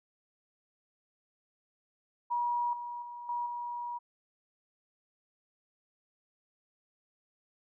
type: tone with level steps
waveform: sine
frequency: 960 Hz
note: B5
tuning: 49 cents flat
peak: -28 / -37 / -41 / -31 / -35 dBFS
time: 2.3-3.99 s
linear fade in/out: 20 ms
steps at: 2.73 / 3.02 / 3.29 / 3.46 s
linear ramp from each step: 2 ms
effects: none